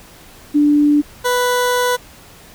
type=tone pair in turn; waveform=sine / 20% pulse; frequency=293.7 / 493.9 Hz; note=D4 / B4; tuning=0 / 0 cents; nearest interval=major sixth; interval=900 cents; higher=second; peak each=-9 dBFS; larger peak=neither; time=0.54-1.02 / 1.24-1.97 s; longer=second; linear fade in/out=20 ms; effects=pink hiss -42 dBFS RMS until 2.54 s